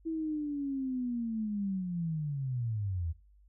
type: linear sweep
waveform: sine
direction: down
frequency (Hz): 328.2 to 78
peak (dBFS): -31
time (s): 0.05-3.13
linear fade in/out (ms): 20
effects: noise-tail reverb RT60 0.3 s tail -18 dB re dry + added 50 Hz sine -58 dBFS peak until 3.48 s